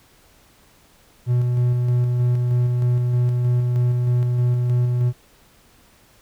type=tone with tremolo; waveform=triangle; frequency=122.7 Hz; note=B2; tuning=11 cents flat; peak=-13 dBFS; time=1.26-5.13 s; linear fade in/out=50 ms; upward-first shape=square; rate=3.2 Hz; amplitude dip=25%; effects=pink hiss -54 dBFS RMS until 6.21 s